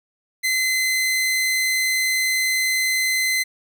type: tone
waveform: sawtooth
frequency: 2050 Hz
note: C7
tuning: 36 cents flat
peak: -15 dBFS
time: 0.43-3.44 s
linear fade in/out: 20 ms
effects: none